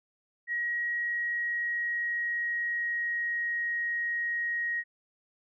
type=tone with pitch glide; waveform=sine; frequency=1900 to 1884.7 Hz; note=A#6 to A#6; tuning=+33 to +19 cents; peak=-28 dBFS; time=0.47-4.84 s; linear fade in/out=50 ms; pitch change=-14 cents; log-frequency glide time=0.88-3.68 s; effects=none